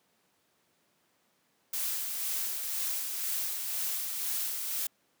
blue noise with tremolo, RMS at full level -32 dBFS, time 1.73-4.87 s, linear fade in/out 5 ms, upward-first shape sine, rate 2 Hz, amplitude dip 35%, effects pink hiss -71 dBFS RMS until 5.2 s + high-pass 200 Hz 12 dB/octave

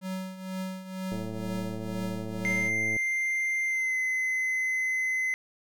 square tone with tremolo, 187.7 Hz, F#3, 25 cents sharp, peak -31 dBFS, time 0.01-2.72 s, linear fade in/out 50 ms, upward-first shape triangle, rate 2.1 Hz, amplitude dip 75%
click train, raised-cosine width 2 ms, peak -25 dBFS, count 204, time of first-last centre 1.12-2.965 s, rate 110 Hz
triangle tone with pitch glide, 2093 to 2044 Hz, C7 to C7, 0 to -41 cents, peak -24 dBFS, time 2.45-5.34 s, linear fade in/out 0 ms, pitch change -41 cents, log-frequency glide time 3.66-3.97 s
effects none

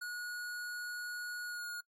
square tone with pitch glide, 1453 to 1437.1 Hz, F#6 to F6, -32 to +49 cents, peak -40 dBFS, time 0.01-1.81 s, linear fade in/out 10 ms, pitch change -19 cents, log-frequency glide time 1.44-1.64 s, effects noise-tail reverb RT60 0.1 s tail -24 dB re dry + AAC 48 kbps

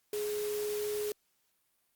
sine tone in noise, 418.9 Hz, G#4, 15 cents sharp, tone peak -32 dBFS, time 0.13-1.12 s, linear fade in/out 2 ms, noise white, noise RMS -43 dBFS, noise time 0.13-1.12 s, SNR +8 dB, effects white hiss -75 dBFS RMS until 1.95 s + Opus 48 kbps

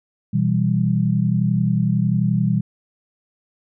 sine chord, E minor, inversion second, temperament equal, 123.47 / 164.81 / 196 Hz, B2 / E3 / G3, 0 / 0 / 0 cents, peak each -20 dBFS, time 0.33-2.61 s, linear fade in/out 10 ms, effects none

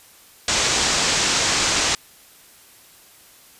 white low-pass noise, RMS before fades -20 dBFS, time 0.48-1.95 s, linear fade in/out 2 ms, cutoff 7700 Hz, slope 48 dB/octave, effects white hiss -49 dBFS RMS until 3.59 s + resampled to 32000 Hz

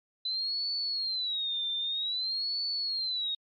sine tone with vibrato, 3998 Hz, B7, 20 cents sharp, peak -29 dBFS, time 0.25-3.35 s, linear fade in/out 5 ms, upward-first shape sine, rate 0.52 Hz, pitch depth 190 cents each way, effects MP3 32 kbps

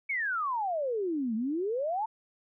sine exponential two-way sweep, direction down then up, 2286 to 212.7 to 916 Hz, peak -28 dBFS, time 0.09-2.06 s, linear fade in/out 10 ms, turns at 1.35 s, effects none

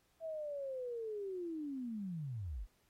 sine linear sweep, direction down, 659.3 to 36.71 Hz, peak -39 dBFS, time 0.2-2.67 s, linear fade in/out 50 ms, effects pink hiss -75 dBFS RMS until 2.89 s + AAC 48 kbps

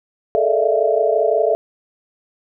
sine tone cluster, 427.2 / 452.8 / 588 / 647 / 679 Hz, G#4 / A4 / D5 / E5 / F5, +49 / +50 / +2 / -32 / -49 cents, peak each -20 dBFS, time 0.35-1.55 s, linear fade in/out 0 ms, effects none

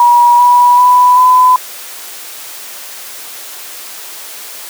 sine tone with pitch steps, 961 / 976.1 / 991.4 / 1007 Hz, B5 / B5 / B5 / B5, -48 / -21 / +6 / +33 cents, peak -3 dBFS, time 0-1.56 s, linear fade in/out 2 ms, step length 390 ms, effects white hiss -28 dBFS RMS until 4.69 s + high-pass 400 Hz 12 dB/octave

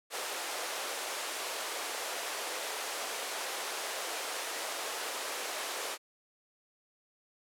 pink high-pass noise, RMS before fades -37 dBFS, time 0.1-5.98 s, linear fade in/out 50 ms, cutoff 440 Hz, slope 24 dB/octave, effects low-pass 12000 Hz 12 dB/octave

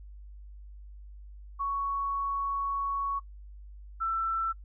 sine tone pair in turn, 1114 / 1335.5 Hz, C#6 / E6, +8 / +22 cents, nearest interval minor third, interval 314 cents, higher second, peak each -28 / -27 dBFS, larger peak second, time 1.59-3.2 / 4-4.53 s, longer first, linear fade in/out 20 ms, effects noise-tail reverb RT60 0.1 s tail -22 dB re dry + added 50 Hz sine -44 dBFS peak until 4.64 s

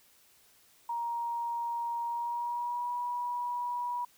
sine tone with pitch glide, 940 to 970.3 Hz, A#5 to B5, +14 to -31 cents, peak -31 dBFS, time 0.89-4.05 s, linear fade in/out 5 ms, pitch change +55 cents, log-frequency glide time 2.06-2.92 s, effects white hiss -63 dBFS RMS until 4.17 s

